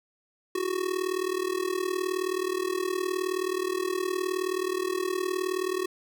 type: tone with amplitude modulation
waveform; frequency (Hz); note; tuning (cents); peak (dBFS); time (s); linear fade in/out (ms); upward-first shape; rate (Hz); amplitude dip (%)
square; 370; F#4; 0; -24; 0.55-5.86; 5; sine; 39.1; 85
effects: none